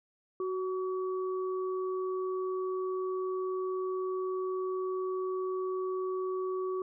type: tone pair together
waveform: sine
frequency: 372.4 / 1136 Hz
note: F#4 / C#6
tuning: +11 / +42 cents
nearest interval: octave + perfect fifth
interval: 1931 cents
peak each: -31 / -40 dBFS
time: 0.4-6.82 s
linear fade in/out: 2 ms
effects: none